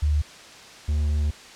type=tone pair in turn; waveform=sine / triangle; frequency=74.5 / 74.5 Hz; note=D2 / D2; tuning=+25 / +25 cents; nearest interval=unison; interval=0 cents; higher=neither; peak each=-18 dBFS; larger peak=neither; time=0.02-0.22 / 0.88-1.31 s; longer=second; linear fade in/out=10 ms; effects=white hiss -44 dBFS RMS until 1.55 s + low-pass 6000 Hz 12 dB/octave